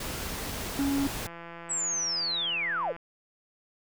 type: noise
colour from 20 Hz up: pink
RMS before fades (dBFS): -35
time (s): 0-1.27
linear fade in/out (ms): 5
type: tone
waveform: triangle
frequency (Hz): 278.3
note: C#4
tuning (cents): +7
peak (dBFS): -23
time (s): 0.79-1.07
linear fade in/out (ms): 0
type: click train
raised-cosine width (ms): 0.5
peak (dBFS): -28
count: 289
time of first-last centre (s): 1.26-2.964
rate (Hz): 169
type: linear sweep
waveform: sine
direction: down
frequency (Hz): 7900 to 398.5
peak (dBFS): -27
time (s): 1.69-2.93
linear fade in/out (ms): 20
effects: none